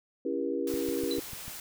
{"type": "chord", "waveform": "sine", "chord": "C# diminished seventh", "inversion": "none", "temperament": "just", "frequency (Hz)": [277.2, 332.6, 399.1, 479], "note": ["C#4", "E4", "G4", "Bb4"], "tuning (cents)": [0, 16, 31, 47], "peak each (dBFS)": -34, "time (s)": [0.25, 1.2], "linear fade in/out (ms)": 5}
{"type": "noise", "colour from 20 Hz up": "white", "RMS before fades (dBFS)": -42, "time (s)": [0.67, 1.6], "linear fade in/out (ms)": 2}
{"type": "click train", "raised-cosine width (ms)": 5, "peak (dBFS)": -31, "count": 6, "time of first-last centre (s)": [0.74, 1.481], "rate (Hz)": 6.75}
{"type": "tone with exponential decay", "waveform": "sine", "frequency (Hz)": 3997, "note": "B7", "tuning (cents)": 20, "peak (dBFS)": -30, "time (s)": [1.11, 1.25], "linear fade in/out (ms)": 1, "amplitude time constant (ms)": 29}
{"effects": []}